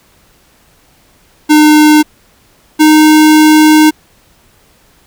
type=tone pair in turn; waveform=square; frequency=303.6 / 308.4 Hz; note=D#4 / D#4; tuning=-42 / -15 cents; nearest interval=unison; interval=27 cents; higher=second; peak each=-3 dBFS; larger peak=neither; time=1.49-2.03 / 2.79-3.91 s; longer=second; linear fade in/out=20 ms; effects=pink hiss -48 dBFS RMS until 5.06 s